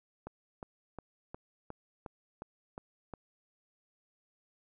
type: click train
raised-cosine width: 1 ms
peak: -28 dBFS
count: 9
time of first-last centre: 0.27-3.137 s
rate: 2.79 Hz
effects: none